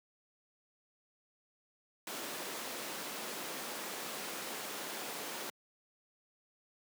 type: high-pass noise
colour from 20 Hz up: pink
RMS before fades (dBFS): -42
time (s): 2.07-5.5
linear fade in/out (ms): 2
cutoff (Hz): 290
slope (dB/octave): 12
effects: high-pass 150 Hz 12 dB/octave